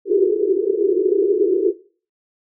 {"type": "band-pass noise", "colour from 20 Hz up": "pink", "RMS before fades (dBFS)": -17, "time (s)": [0.05, 1.74], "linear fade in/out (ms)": 50, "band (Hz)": [350, 430], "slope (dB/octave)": 96, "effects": ["noise-tail reverb RT60 0.4 s tail -17 dB re dry"]}